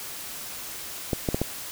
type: clicks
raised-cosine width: 2 ms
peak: -10 dBFS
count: 4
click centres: 1.132 / 1.288 / 1.345 / 1.416 s
effects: white hiss -37 dBFS RMS until 1.71 s